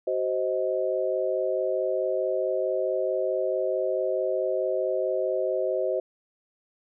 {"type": "chord", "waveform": "sine", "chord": "C diminished", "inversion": "second", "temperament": "just", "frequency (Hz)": [376.7, 523.3, 627.9], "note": ["Gb4", "C5", "Eb5"], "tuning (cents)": [31, 0, 16], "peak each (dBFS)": [-29, -27, -28], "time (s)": [0.07, 6], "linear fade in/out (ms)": 5, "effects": []}